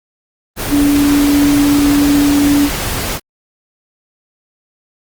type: tone in noise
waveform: sine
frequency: 287.4 Hz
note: D4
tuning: 37 cents flat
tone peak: -8 dBFS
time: 0.69-2.7 s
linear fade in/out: 50 ms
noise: pink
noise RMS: -19 dBFS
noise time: 0.56-3.2 s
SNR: +8 dB
effects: Opus 24 kbps